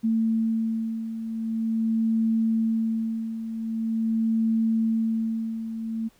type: beating tone pair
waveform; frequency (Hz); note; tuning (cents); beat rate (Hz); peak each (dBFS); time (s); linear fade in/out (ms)
sine; 224 / 224.44; A3 / A3; +31 / +35; 0.44; -29 / -23; 0.03-6.09; 20
effects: pink hiss -61 dBFS RMS until 6.19 s